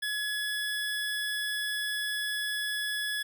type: tone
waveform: 25% pulse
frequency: 1695 Hz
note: G#6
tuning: 35 cents sharp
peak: -26 dBFS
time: 0.02-3.23 s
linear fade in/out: 10 ms
effects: none